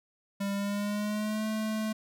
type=tone with pitch glide; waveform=square; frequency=199.2 to 217.2 Hz; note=G3 to A3; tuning=+28 to -22 cents; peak=-30 dBFS; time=0.4-1.93 s; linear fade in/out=10 ms; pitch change=+150 cents; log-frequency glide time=0.53-1.47 s; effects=none